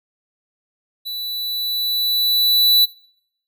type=tone with level ramp; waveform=square; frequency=3960 Hz; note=B7; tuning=4 cents sharp; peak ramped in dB=-26 to -10 dBFS; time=1.05-2.86 s; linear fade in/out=20 ms; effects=noise-tail reverb RT60 0.7 s tail -23 dB re dry